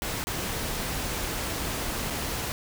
pink noise with dropouts, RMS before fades -31 dBFS, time 0.02-2.52 s, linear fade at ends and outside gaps 0 ms, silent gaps 0.24-0.27 / 2.102-2.106 s, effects none

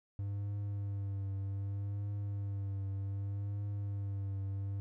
triangle tone with vibrato, 99.7 Hz, G2, 30 cents sharp, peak -33 dBFS, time 0.19-4.8 s, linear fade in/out 0 ms, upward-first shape triangle, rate 0.65 Hz, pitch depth 38 cents each way, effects none

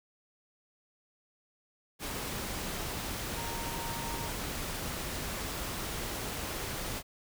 sine tone in noise, 927 Hz, A#5, 10 cents flat, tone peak -41 dBFS, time 3.35-4.31 s, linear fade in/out 50 ms, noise pink, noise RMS -37 dBFS, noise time 1.99-7.03 s, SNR -7 dB, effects none

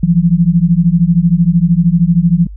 sine beating tone pair, 164.81 / 177.81 Hz, E3 / F3, 0 / +31 cents, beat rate 13 Hz, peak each -10 dBFS, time 0.03-2.47 s, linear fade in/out 5 ms, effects added 50 Hz sine -26 dBFS peak until 2.56 s

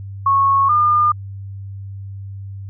sine tone pair in turn, 1100 / 1208.3 Hz, C#6 / D6, -14 / +49 cents, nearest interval major second, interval 163 cents, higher second, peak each -11 dBFS, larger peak neither, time 0.26-0.69 / 0.69-1.12 s, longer neither, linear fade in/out 5 ms, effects added 98 Hz sine -28 dBFS peak until 2.69 s

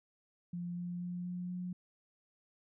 sine tone with pitch steps, 174.61 / 175.93 / 177.25 / 178.59 / 179.93 Hz, F3 / F3 / F3 / F3 / F#3, 0 / +13 / +26 / +39 / -48 cents, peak -37 dBFS, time 0.53-1.73 s, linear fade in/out 5 ms, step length 240 ms, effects none

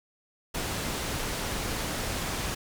pink low-pass noise, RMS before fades -32 dBFS, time 0.54-2.55 s, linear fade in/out 10 ms, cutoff 12000 Hz, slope 12 dB/octave, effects none

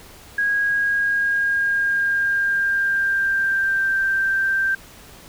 sine tone with pitch glide, 1643 to 1570.6 Hz, G#6 to G6, -19 to +3 cents, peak -17 dBFS, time 0.38-4.75 s, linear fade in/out 5 ms, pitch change -78 cents, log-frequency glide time 0.63-3.98 s, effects pink hiss -44 dBFS RMS until 5.28 s

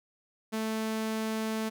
sawtooth tone, 220 Hz, A3, in tune, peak -26 dBFS, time 0.52-1.7 s, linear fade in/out 20 ms, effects none

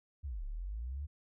sine linear two-way sweep, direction down then up, 78.4 to 32.7 to 75.9 Hz, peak -37 dBFS, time 0.23-1.07 s, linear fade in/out 20 ms, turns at 0.45 s, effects none

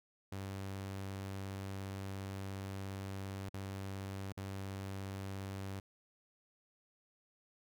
sawtooth tone with dropouts, 97.2 Hz, G2, 14 cents flat, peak -37 dBFS, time 0.32-5.8 s, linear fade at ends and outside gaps 5 ms, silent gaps 3.493-3.54 / 4.324-4.373 s, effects none

